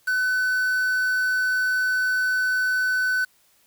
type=tone with quantisation; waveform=triangle; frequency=1507 Hz; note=F#6; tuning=31 cents sharp; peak=-18 dBFS; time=0.07-3.25 s; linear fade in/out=10 ms; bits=6; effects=white hiss -61 dBFS RMS until 3.66 s